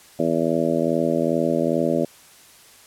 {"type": "harmonic tone", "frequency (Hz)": 82.41, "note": "E2", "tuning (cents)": 0, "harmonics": [2, 3, 4, 5, 6, 7, 8], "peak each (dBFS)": [-28, -24, -25, -27, -28, -24, -29], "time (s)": [0.19, 2.05], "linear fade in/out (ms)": 5, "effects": ["white hiss -49 dBFS RMS until 2.86 s", "low-pass 12000 Hz 12 dB/octave"]}